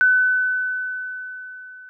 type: tone with level ramp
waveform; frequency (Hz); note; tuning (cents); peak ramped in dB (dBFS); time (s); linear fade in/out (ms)
sine; 1506; F#6; +30; -11 to -39; 0.01-1.89; 0
effects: none